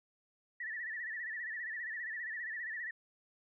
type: tone with vibrato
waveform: sine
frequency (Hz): 1842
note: A#6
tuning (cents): -21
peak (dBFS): -38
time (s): 0.6-2.91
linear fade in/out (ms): 5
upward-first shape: sine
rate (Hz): 15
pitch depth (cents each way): 110
effects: none